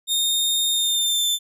sawtooth tone with pitch glide, 3672 to 3543 Hz, A#7 to A7, -27 to +11 cents, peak -16 dBFS, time 0.07-1.39 s, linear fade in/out 50 ms, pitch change -62 cents, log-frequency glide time 0.71-1.28 s, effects none

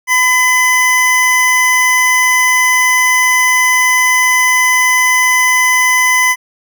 square tone pair together, 1007 / 2022 Hz, B5 / B6, +33 / +40 cents, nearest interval octave, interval 1207 cents, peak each -15 / -10 dBFS, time 0.07-6.36 s, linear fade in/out 50 ms, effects none

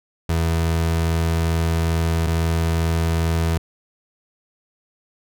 30% pulse tone pair in turn, 82.41 / 82.41 Hz, E2 / E2, 0 / 0 cents, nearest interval unison, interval 0 cents, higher neither, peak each -15 dBFS, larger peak neither, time 0.29-2.27 / 2.27-3.58 s, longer first, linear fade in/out 5 ms, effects none

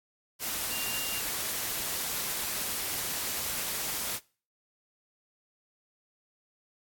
sine tone in noise, 2785 Hz, F7, 5 cents flat, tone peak -37 dBFS, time 0.69-1.23 s, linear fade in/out 50 ms, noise white, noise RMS -33 dBFS, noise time 0.39-4.2 s, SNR -7 dB, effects noise-tail reverb RT60 0.4 s tail -23 dB re dry + AAC 64 kbps

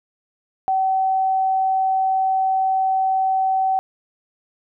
sine tone, 763 Hz, G5, 47 cents flat, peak -16 dBFS, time 0.68-3.79 s, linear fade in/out 0 ms, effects none

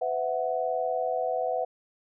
sine chord, B suspended fourth, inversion none, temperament equal with one note detuned, 504.6 / 659.3 / 740 Hz, B4 / E5 / F#5, +37 / 0 / 0 cents, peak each -30 dBFS, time 0.01-1.65 s, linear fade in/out 10 ms, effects none

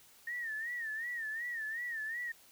sine tone with vibrato, 1835 Hz, A#6, 28 cents flat, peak -36 dBFS, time 0.27-2.32 s, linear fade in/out 5 ms, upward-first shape sine, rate 2.7 Hz, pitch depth 110 cents each way, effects white hiss -61 dBFS RMS until 2.51 s

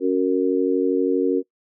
sine chord, F# major, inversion second, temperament just, 277.5 / 370 / 462.5 Hz, C#4 / F#4 / A#4, +2 / 0 / -14 cents, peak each -21 dBFS, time 0-1.43 s, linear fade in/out 50 ms, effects noise-tail reverb RT60 0.1 s tail -21 dB re dry

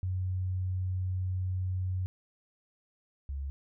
sine tone pair in turn, 92.5 / 69.3 Hz, F#2 / C#2, 0 / 0 cents, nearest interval perfect fourth, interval 500 cents, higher first, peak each -29 / -33 dBFS, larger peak first, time 0.03-2.06 / 3.29-3.5 s, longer first, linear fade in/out 0 ms, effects none

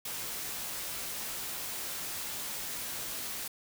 white noise with comb filter, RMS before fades -38 dBFS, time 0.05-3.48 s, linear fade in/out 5 ms, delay 16 ms, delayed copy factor -0.5, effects none

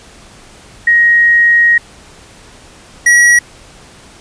sine / square tone pair in turn, 1883 / 1917 Hz, A#6 / A#6, +17 / +48 cents, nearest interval unison, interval 31 cents, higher second, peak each -5 dBFS, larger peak neither, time 0.87-1.78 / 3.06-3.39 s, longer first, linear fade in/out 5 ms, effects pink hiss -39 dBFS RMS until 4.2 s + resampled to 22050 Hz

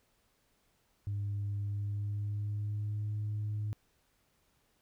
sine tone with pitch glide, 101.5 to 105.38 Hz, G#2 to G#2, -39 to +26 cents, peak -31 dBFS, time 1.07-3.73 s, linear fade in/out 0 ms, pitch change +65 cents, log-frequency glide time 1.64-3.12 s, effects tanh soft clip ceiling -30 dBFS + pink hiss -73 dBFS RMS until 4.81 s

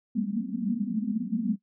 pink band-pass noise, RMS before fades -29 dBFS, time 0.15-1.56 s, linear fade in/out 5 ms, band 190 to 250 Hz, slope 96 dB/octave, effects noise-tail reverb RT60 0.1 s tail -19 dB re dry

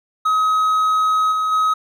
triangle tone with level steps, 1270 Hz, D#6, 35 cents sharp, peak -12 / -15 / -12 dBFS, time 0.25-1.74 s, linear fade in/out 10 ms, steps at 1.31 / 1.51 s, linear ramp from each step 20 ms, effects none

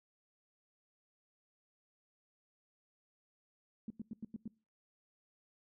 sine tone bursts, 220 Hz, A3, in tune, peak -39 dBFS, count 6, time 3.88-4.478 s, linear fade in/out 2 ms, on 23 ms, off 92 ms, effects noise-tail reverb RT60 0.4 s tail -24 dB re dry

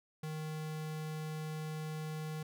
square tone, 155.56 Hz, D#3, in tune, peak -39 dBFS, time 0.23-2.43 s, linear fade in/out 5 ms, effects none

